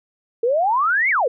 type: exponential two-way sweep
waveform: sine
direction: up then down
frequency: 447 to 2286 to 447 Hz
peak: -15 dBFS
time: 0.43-1.28 s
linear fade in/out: 5 ms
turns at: 1.1 s
effects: none